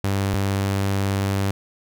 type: tone pair in turn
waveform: sawtooth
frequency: 98.3 / 98.3 Hz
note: G2 / G2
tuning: +5 / +5 cents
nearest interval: unison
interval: 0 cents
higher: neither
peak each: -16 dBFS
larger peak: neither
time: 0.04-0.34 / 0.34-1.51 s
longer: second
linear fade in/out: 0 ms
effects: none